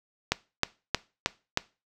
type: click train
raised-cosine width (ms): 0.2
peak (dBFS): -5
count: 5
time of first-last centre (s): 0.32-1.574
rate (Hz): 3.19
effects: noise-tail reverb RT60 0.3 s tail -20 dB re dry